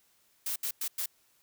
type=noise bursts at uneven times; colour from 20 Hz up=blue; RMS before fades=-33 dBFS; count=4; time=0.46-0.56 / 0.63-0.71 / 0.81-0.88 / 0.98-1.06 s; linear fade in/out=5 ms; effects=white hiss -68 dBFS RMS until 1.42 s